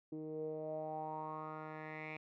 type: tone with low-pass filter sweep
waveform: 10% pulse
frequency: 155.56 Hz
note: D#3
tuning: in tune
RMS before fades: -44 dBFS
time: 0.12-2.17 s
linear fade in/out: 5 ms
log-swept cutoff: 350 to 2400 Hz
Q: 5.7
effects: none